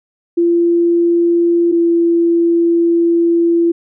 sine tone pair in turn, 342 / 338.5 Hz, F4 / E4, -36 / +46 cents, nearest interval unison, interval 18 cents, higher first, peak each -9 dBFS, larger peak neither, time 0.37-1.72 / 1.72-3.72 s, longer second, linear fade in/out 10 ms, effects none

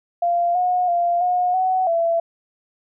sine tone with pitch steps, 693 / 724 / 694 / 721 / 747 / 671 Hz, F5 / F#5 / F5 / F#5 / F#5 / E5, -14 / -38 / -11 / -45 / +16 / +31 cents, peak -16 dBFS, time 0.22-2.2 s, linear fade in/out 5 ms, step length 330 ms, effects none

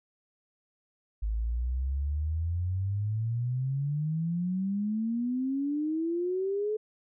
sine exponential sweep, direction up, 51.91 to 434.2 Hz, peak -27 dBFS, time 1.22-6.77 s, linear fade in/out 10 ms, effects none

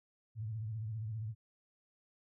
sine tone with vibrato, 109.8 Hz, A2, 3 cents flat, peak -37 dBFS, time 0.35-1.35 s, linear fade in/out 50 ms, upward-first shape sine, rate 15 Hz, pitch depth 95 cents each way, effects none

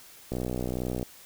click train, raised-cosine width 2 ms, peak -18 dBFS, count 45, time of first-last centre 0.32-1.029 s, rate 62.1 Hz, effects white hiss -51 dBFS RMS until 1.25 s

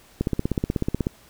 click train, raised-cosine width 3 ms, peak -9 dBFS, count 15, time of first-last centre 0.21-1.069 s, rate 16.3 Hz, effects pink hiss -53 dBFS RMS until 1.29 s

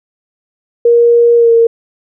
sine tone with pitch glide, 471.8 to 461 Hz, A#4 to A#4, +21 to -19 cents, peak -4 dBFS, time 0.85-1.67 s, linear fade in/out 5 ms, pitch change -40 cents, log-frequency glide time 1.36-1.52 s, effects none

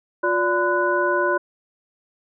sine tone cluster, 355.6 / 580 / 1013 / 1477 Hz, F4 / D5 / B5 / F#6, +31 / -22 / +44 / -3 cents, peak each -23 dBFS, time 0.23-1.38 s, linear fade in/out 10 ms, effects none

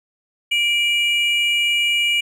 triangle tone pair together, 2349 / 2893 Hz, D7 / F#7, 0 / -40 cents, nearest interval major third, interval 360 cents, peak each -17 dBFS, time 0.51-2.21 s, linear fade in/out 10 ms, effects none

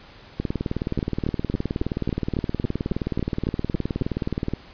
two click trains, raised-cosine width 3 ms, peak -11 / -11 dBFS, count 80 / 12, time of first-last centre 0.4-4.536 / 0.99-4.02 s, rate 19.1 / 3.63 Hz, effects pink hiss -47 dBFS RMS until 4.73 s + resampled to 11025 Hz

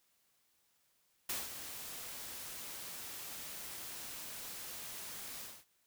white noise with ADSR envelope, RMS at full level -37 dBFS, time 1.29-5.65 s, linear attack 6 ms, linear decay 180 ms, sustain -9 dB, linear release 240 ms, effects white hiss -75 dBFS RMS until 5.86 s

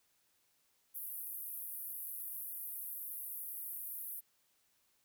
white band-pass noise, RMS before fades -44 dBFS, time 0.94-4.21 s, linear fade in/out 20 ms, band 11000 to 16000 Hz, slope 48 dB/octave, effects white hiss -75 dBFS RMS until 5.04 s

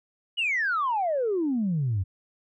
sine exponential sweep, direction down, 2985 to 88.8 Hz, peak -22 dBFS, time 0.37-2.04 s, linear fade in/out 20 ms, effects tanh soft clip ceiling -19 dBFS

